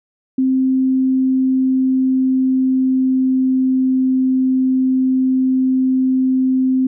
sine tone with pitch glide, 261.6 to 259.8 Hz, C4 to C4, 0 to -12 cents, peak -12 dBFS, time 0.38-6.87 s, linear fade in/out 5 ms, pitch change -12 cents, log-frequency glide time 0.75-4.18 s, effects none

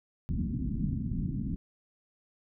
white low-pass noise, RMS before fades -32 dBFS, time 0.29-1.56 s, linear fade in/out 0 ms, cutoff 260 Hz, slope 48 dB/octave, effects none

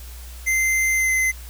square tone with pitch glide, 2078 to 2055 Hz, C7 to C7, -12 to -32 cents, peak -18 dBFS, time 0.46-1.32 s, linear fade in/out 20 ms, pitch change -20 cents, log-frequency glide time 0.95-1.12 s, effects added 60 Hz sine -35 dBFS peak until 1.49 s + white hiss -44 dBFS RMS until 1.49 s

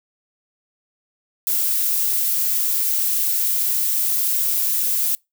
violet noise, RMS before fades -20 dBFS, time 1.47-5.15 s, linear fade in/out 0 ms, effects noise-tail reverb RT60 0.2 s tail -26 dB re dry

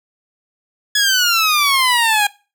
15% pulse exponential sweep, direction down, 1700 to 808 Hz, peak -6 dBFS, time 0.95-2.27 s, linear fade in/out 5 ms, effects noise-tail reverb RT60 0.3 s tail -20 dB re dry

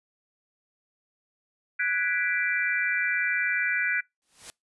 sine chord, G# half-diminished seventh, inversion third, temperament equal, 1480 / 1661.2 / 1975.5 / 2349 Hz, F#6 / G#6 / B6 / D7, 0 / 0 / 0 / 0 cents, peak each -28 / -31 / -29 / -30 dBFS, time 1.79-4.01 s, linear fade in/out 10 ms
white noise with exponential growth, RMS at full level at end -38 dBFS, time 4.22-4.5 s, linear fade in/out 0 ms, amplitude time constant 60 ms
effects noise-tail reverb RT60 0.2 s tail -26 dB re dry + resampled to 24000 Hz

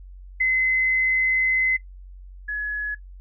sine tone pair in turn, 2046 / 1692.4 Hz, C7 / G#6, -39 / +32 cents, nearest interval minor third, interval 329 cents, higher first, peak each -17 / -24 dBFS, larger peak first, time 0.4-1.77 / 2.48-2.95 s, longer first, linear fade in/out 10 ms, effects noise-tail reverb RT60 0.1 s tail -18 dB re dry + added 46 Hz sine -39 dBFS peak until 3.2 s

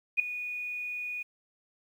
sine tone with ADSR envelope, 2464 Hz, D#7, 17 cents flat, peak -18 dBFS, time 0.17-1.23 s, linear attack 27 ms, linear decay 4 ms, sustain -15 dB, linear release 11 ms, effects 10-bit

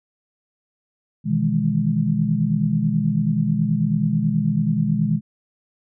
sine chord, E major seventh, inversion second, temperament equal with one note detuned, 124.11 / 155.56 / 164.81 / 207.7 Hz, B2 / D#3 / E3 / G#3, +9 / 0 / 0 / 0 cents, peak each -26 / -22 / -23 / -21 dBFS, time 1.24-5.21 s, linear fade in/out 50 ms, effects none

